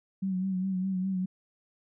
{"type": "tone with vibrato", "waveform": "sine", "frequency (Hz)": 188.1, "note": "F#3", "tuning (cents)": 29, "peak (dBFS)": -27, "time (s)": [0.22, 1.26], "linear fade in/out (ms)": 10, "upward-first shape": "sine", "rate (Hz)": 4.9, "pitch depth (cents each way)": 46, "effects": []}